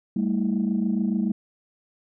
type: tone cluster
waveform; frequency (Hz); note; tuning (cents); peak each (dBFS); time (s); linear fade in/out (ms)
sine; 197.8 / 224.8 / 322.8; G3 / A3 / E4; +16 / +37 / -36; -23 / -24 / -30; 0.16-1.32; 5
effects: tanh soft clip ceiling -14 dBFS